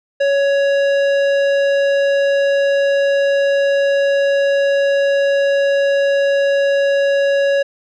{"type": "tone with tanh clipping", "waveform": "triangle", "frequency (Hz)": 558, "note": "C#5", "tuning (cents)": 11, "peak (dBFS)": -14, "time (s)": [0.2, 7.63], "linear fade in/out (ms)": 10, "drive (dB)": 18, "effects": []}